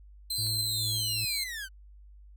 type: tone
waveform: sawtooth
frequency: 4102 Hz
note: C8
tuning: 35 cents flat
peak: -27 dBFS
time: 0.3-1.44 s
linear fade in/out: 5 ms
type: linear sweep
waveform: sawtooth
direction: down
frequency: 4699 to 1480 Hz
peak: -32 dBFS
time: 0.35-1.69 s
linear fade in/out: 50 ms
type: tone with tremolo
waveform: triangle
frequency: 111.2 Hz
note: A2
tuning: 19 cents sharp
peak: -31 dBFS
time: 0.38-1.25 s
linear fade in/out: 5 ms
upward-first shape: sine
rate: 2.4 Hz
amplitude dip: 45%
type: click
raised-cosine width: 0.2 ms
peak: -33 dBFS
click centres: 0.468 s
effects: added 50 Hz sine -49 dBFS peak until 2.36 s